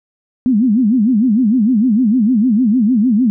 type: tone with vibrato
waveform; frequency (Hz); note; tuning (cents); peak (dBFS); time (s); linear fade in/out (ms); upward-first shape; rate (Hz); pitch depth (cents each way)
sine; 230.6; A#3; -19; -9; 0.46-3.3; 0; sine; 6.6; 240
effects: none